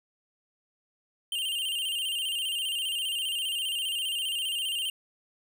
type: tone with vibrato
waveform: square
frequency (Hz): 2960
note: F#7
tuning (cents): 0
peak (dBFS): -29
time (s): 1.32-4.9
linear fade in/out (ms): 2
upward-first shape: square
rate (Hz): 15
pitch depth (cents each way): 84
effects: none